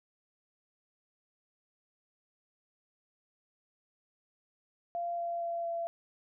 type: tone with pitch steps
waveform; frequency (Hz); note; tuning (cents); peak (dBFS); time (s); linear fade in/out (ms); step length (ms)
sine; 690 / 685.6 / 681.3 / 677; F5 / F5 / F5 / E5; -21 / -32 / -43 / +46; -32; 4.95-5.87; 0; 230
effects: none